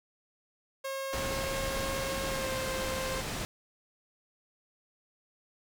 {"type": "tone with pitch glide", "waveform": "sawtooth", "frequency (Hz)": [540, 524.9], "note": ["C#5", "C5"], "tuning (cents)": [-45, 5], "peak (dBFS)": -30, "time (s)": [0.84, 3.21], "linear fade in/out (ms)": 10, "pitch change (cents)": -50, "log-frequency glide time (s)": [2.26, 2.54]}
{"type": "low-pass noise", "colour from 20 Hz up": "pink", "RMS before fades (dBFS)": -36, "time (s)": [1.13, 3.45], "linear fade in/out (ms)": 0, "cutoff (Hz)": 9800, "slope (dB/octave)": 12}
{"effects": []}